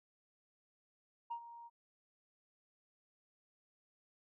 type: tone with ADSR envelope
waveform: sine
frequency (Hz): 937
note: A#5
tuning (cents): +9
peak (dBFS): -36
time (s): 1.3-1.7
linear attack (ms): 15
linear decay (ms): 79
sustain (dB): -14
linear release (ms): 36
effects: tanh soft clip ceiling -35 dBFS